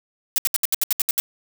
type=noise bursts; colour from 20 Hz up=blue; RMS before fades=-19 dBFS; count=10; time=0.36-1.2 s; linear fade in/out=0 ms; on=21 ms; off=70 ms; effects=none